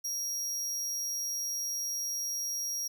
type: tone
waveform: 40% pulse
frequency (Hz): 5650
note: F8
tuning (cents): +19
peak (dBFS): -31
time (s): 0.04-2.88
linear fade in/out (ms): 10
effects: none